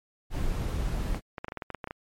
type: noise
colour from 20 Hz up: brown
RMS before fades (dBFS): -29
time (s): 0.3-1.21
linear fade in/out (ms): 50
type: clicks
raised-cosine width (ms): 0.5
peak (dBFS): -20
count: 12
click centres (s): 1.146 / 1.382 / 1.445 / 1.483 / 1.521 / 1.573 / 1.622 / 1.703 / 1.747 / 1.842 / 1.874 / 1.909
effects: MP3 64 kbps